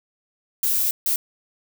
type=noise bursts at uneven times; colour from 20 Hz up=violet; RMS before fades=-21 dBFS; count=2; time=0.63-0.91 / 1.06-1.16 s; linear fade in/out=2 ms; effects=none